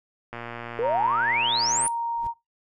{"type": "click train", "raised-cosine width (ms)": 0.5, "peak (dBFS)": -20, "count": 182, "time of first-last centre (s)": [0.33, 1.864], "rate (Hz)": 118}
{"type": "exponential sweep", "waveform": "sine", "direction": "up", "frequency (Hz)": [440, 9930], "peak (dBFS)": -22, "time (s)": [0.79, 1.88], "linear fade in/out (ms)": 0}
{"type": "tone", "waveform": "sine", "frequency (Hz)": 932.3, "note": "A#5", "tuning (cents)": 0, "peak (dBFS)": -25, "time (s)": [0.81, 2.34], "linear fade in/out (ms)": 50}
{"type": "noise with exponential growth", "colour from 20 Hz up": "brown", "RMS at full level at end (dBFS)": -37, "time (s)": [2.11, 2.27], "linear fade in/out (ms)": 1, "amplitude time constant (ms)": 33}
{"effects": ["noise-tail reverb RT60 0.2 s tail -21 dB re dry"]}